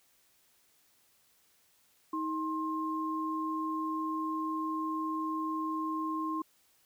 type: tone pair together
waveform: sine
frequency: 316.1 / 1061 Hz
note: D#4 / C6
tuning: +27 / +24 cents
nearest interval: octave + major sixth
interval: 2097 cents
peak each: -34 / -34 dBFS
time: 2.13-6.42 s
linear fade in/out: 5 ms
effects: white hiss -68 dBFS RMS until 6.85 s